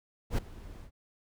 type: noise with ADSR envelope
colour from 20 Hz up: brown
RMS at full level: -25 dBFS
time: 0.3-0.91 s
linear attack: 82 ms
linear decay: 6 ms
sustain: -21 dB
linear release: 79 ms
effects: none